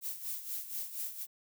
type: noise with tremolo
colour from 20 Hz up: violet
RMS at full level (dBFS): -37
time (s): 0.01-1.27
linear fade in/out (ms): 50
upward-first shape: sine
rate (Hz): 4.2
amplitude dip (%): 70
effects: none